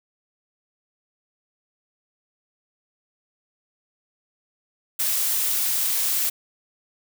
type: noise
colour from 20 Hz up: blue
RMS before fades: -23 dBFS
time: 4.99-6.3 s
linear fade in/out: 10 ms
effects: none